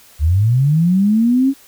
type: linear sweep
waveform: sine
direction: up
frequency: 69 to 278.1 Hz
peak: -10 dBFS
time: 0.19-1.54 s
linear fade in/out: 50 ms
effects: white hiss -46 dBFS RMS until 1.67 s